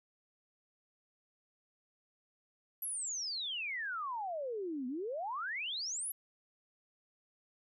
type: exponential two-way sweep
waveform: sine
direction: down then up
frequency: 11840 to 241.7 to 11840 Hz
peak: -36 dBFS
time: 2.82-6.12 s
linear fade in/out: 5 ms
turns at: 4.87 s
effects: none